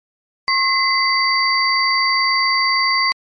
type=tone cluster; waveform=sine; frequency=1078 / 2045 / 4636 Hz; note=C#6 / C7 / D8; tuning=-49 / -40 / -23 cents; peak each=-18 dBFS; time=0.48-3.12 s; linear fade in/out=0 ms; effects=MP3 48 kbps